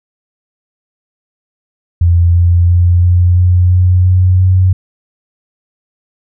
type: tone with pitch steps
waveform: sine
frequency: 85.9 / 86.85 / 87.81 / 88.78 / 89.75 / 90.75 / 91.75 / 92.76 Hz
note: F2 / F2 / F2 / F2 / F2 / F#2 / F#2 / F#2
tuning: -28 / -9 / +10 / +29 / +48 / -33 / -14 / +5 cents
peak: -5 dBFS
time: 2.01-4.73 s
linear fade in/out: 5 ms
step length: 340 ms
effects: none